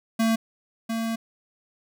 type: tone pair in turn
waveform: square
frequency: 225.5 / 226.6 Hz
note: A3 / A#3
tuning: +43 / -49 cents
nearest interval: unison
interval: 8 cents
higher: second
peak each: -20 / -26 dBFS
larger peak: first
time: 0.19-0.36 / 0.89-1.16 s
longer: second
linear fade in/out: 10 ms
effects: none